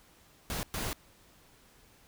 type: noise bursts at uneven times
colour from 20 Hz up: pink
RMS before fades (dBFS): -35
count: 2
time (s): 0.5-0.63 / 0.74-0.93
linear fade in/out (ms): 0
effects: pink hiss -61 dBFS RMS until 2.07 s